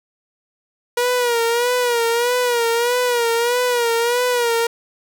sawtooth tone with vibrato, 479 Hz, A#4, 47 cents sharp, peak -12 dBFS, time 0.97-4.67 s, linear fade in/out 5 ms, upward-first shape sine, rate 1.6 Hz, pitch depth 67 cents each way, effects none

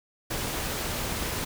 pink noise, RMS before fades -31 dBFS, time 0.3-1.45 s, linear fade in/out 10 ms, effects none

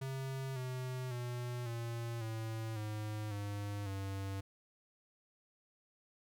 square tone with pitch steps, 133.7 / 127.81 / 122.18 / 116.8 / 111.65 / 106.73 / 102.03 / 97.54 Hz, C3 / C3 / B2 / A#2 / A2 / G#2 / G#2 / G2, +38 / -40 / -18 / +4 / +26 / +48 / -30 / -8 cents, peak -39 dBFS, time 0.01-4.41 s, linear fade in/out 10 ms, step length 550 ms, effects none

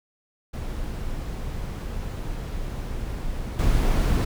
brown noise with level steps, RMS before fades -30 / -20 dBFS, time 0.53-4.25 s, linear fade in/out 10 ms, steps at 3.59 s, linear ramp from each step 2 ms, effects none

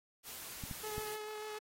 white noise, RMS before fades -47 dBFS, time 0.23-1.19 s, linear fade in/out 50 ms
clicks, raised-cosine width 5 ms, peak -31 dBFS, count 3, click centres 0.638 / 0.712 / 0.981 s
sawtooth tone with vibrato, 427.1 Hz, G#4, 48 cents sharp, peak -38 dBFS, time 0.83-1.59 s, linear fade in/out 10 ms, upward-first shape square, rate 6.8 Hz, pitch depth 11 cents each way
effects AAC 48 kbps

